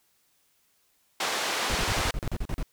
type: band-pass noise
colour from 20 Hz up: pink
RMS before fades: -29 dBFS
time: 1.2-2.11 s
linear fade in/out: 5 ms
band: 530 to 6900 Hz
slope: 12 dB/octave
type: noise bursts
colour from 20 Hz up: brown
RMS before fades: -29 dBFS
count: 11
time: 1.7-2.629 s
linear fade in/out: 0 ms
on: 49 ms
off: 39 ms
effects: white hiss -68 dBFS RMS until 2.72 s